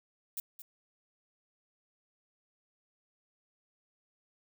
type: noise with echo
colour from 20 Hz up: violet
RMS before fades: -37 dBFS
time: 0.37-0.4 s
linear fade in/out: 2 ms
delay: 220 ms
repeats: 1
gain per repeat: -11 dB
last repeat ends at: 0.62 s
effects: none